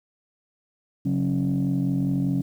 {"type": "tone cluster", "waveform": "sine", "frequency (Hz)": [137.9, 183, 275.1], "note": ["C#3", "F#3", "C#4"], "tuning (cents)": [-9, -19, -13], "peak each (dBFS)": -24, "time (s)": [1.05, 2.42], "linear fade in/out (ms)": 10, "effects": ["tanh soft clip ceiling -16 dBFS", "9-bit"]}